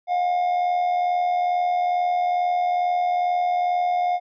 triangle tone with amplitude modulation, 715 Hz, F5, 41 cents sharp, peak -15 dBFS, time 0.07-4.2 s, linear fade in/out 50 ms, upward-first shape sine, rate 82.3 Hz, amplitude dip 45%, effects resampled to 11025 Hz

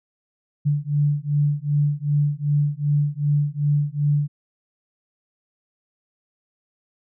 sine beating tone pair, 144.8 / 147.4 Hz, D3 / D3, -24 / +7 cents, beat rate 2.6 Hz, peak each -21 dBFS, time 0.65-4.28 s, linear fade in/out 20 ms, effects none

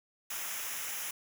white noise with comb filter, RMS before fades -38 dBFS, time 0.3-1.11 s, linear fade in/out 5 ms, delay 0.23 ms, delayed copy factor -0.7, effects none

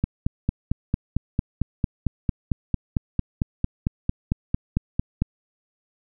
click train, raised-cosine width 5 ms, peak -8 dBFS, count 24, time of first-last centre 0.04-5.22 s, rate 4.44 Hz, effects none

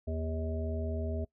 harmonic tone with a mistuned harmonic, 79.8 Hz, D#2, 44 cents sharp, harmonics 1 / 3 / 5 / 7 / 8, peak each -33 / -40 / -42 / -49 / -41 dBFS, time 0.07-1.25 s, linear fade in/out 10 ms, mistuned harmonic 5, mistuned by +17 cents, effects noise-tail reverb RT60 0.1 s tail -21 dB re dry

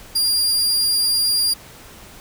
sawtooth tone, 4803 Hz, D8, 38 cents sharp, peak -13 dBFS, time 0.15-1.54 s, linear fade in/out 10 ms, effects pink hiss -42 dBFS RMS until 2.2 s

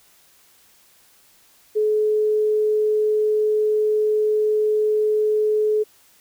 sine tone, 427.2 Hz, G#4, 49 cents sharp, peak -16 dBFS, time 1.75-5.84 s, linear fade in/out 20 ms, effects white hiss -55 dBFS RMS until 6.2 s

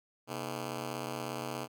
10% pulse ring-modulated tone, 185 Hz, F#3, in tune, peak -25 dBFS, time 0.27-1.68 s, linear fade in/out 50 ms, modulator 54.1 Hz, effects none

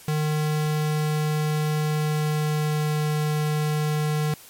square tone with pitch glide, 152.5 to 151.62 Hz, D#3 to D#3, -34 to -44 cents, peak -22 dBFS, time 0.08-4.34 s, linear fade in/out 2 ms, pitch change -10 cents, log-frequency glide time 1.87-2.99 s, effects white hiss -47 dBFS RMS until 4.49 s + MP3 64 kbps

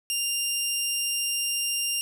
15% pulse tone, 2794 Hz, F7, in tune, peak -18 dBFS, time 0.1-2.01 s, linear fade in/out 0 ms, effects none

